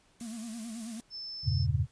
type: noise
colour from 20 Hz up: blue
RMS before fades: -44 dBFS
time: 0.2-1.01 s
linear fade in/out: 5 ms
type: tone with vibrato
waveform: triangle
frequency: 226.6 Hz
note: A#3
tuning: 49 cents flat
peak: -36 dBFS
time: 0.21-1 s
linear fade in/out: 0 ms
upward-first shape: sine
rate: 9.2 Hz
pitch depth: 91 cents each way
type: tone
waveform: sine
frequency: 5274 Hz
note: E8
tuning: in tune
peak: -38 dBFS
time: 1.1-1.67 s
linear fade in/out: 50 ms
type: chord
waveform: sine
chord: E diminished seventh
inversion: none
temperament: equal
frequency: 82.41 / 98 / 116.54 / 138.59 Hz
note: E2 / G2 / Bb2 / Db3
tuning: 0 / 0 / 0 / 0 cents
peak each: -31 dBFS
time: 1.43-1.87 s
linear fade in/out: 50 ms
effects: pink hiss -66 dBFS RMS until 1.91 s + resampled to 22050 Hz